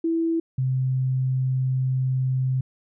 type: tone pair in turn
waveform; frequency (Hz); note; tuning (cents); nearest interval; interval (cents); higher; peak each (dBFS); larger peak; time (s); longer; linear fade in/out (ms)
sine; 329.6 / 130.12; E4 / C3; 0 / -9; octave + major third; 1609; first; -20 / -20; neither; 0.04-0.4 / 0.58-2.61; second; 5
effects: none